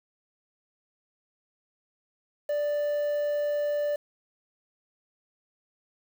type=tone with quantisation; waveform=triangle; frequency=587.3 Hz; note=D5; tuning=in tune; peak=-23 dBFS; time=2.49-3.96 s; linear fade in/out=5 ms; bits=8; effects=none